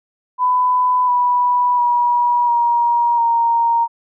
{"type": "tone with pitch steps", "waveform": "sine", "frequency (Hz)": [1000, 982.3, 964.8, 947.7, 930.9], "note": ["B5", "B5", "B5", "A#5", "A#5"], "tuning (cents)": [21, -10, -41, 28, -3], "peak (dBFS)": -12, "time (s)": [0.38, 3.88], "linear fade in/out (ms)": 50, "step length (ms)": 700, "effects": []}